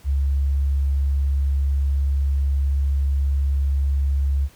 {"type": "tone", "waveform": "sine", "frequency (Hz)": 69.3, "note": "C#2", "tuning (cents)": 0, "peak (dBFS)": -17, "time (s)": [0.04, 4.49], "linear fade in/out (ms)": 50, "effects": ["pink hiss -52 dBFS RMS until 4.55 s"]}